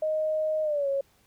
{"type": "tone with pitch glide", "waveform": "sine", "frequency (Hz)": [622.3, 551.2], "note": ["D#5", "C#5"], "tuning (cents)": [0, -10], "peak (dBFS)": -24, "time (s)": [0.02, 1.01], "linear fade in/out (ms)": 5, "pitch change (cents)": -210, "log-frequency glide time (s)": [0.63, 0.88], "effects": ["pink hiss -64 dBFS RMS until 1.26 s"]}